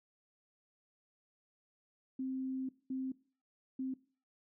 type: tone bursts at uneven times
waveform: sine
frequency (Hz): 262.1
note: C4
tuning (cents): +3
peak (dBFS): -35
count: 3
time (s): 2.19-2.69 / 2.9-3.12 / 3.79-3.94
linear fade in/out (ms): 5
effects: noise-tail reverb RT60 0.4 s tail -20 dB re dry